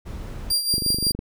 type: noise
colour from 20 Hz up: brown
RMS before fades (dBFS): -33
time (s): 0.05-0.53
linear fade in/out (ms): 20
type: tone with tremolo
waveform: sawtooth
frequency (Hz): 4758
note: D8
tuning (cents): +22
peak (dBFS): -15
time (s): 0.5-1.12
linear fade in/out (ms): 5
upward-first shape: sine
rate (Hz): 5.6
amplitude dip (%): 65
type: click train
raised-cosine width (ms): 3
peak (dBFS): -16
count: 12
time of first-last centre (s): 0.74-1.191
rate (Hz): 24.4
effects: none